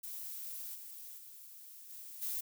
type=noise with level steps; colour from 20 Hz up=violet; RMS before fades=-44 / -49 / -53 / -49 / -38 dBFS; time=0.03-2.41 s; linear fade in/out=10 ms; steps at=0.74 / 1.17 / 1.89 / 2.21 s; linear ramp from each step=20 ms; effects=none